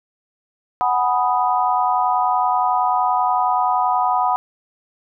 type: chord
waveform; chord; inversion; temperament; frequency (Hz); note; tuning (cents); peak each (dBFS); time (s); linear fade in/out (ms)
sine; G# minor seventh; third; equal; 740 / 830.6 / 987.8 / 1244.5; F#5 / G#5 / B5 / D#6; 0 / 0 / 0 / 0; -19 / -25 / -19 / -23; 0.81-4.36; 0
effects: none